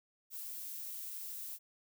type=noise; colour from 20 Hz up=violet; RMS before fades=-44 dBFS; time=0.3-1.59 s; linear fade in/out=50 ms; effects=none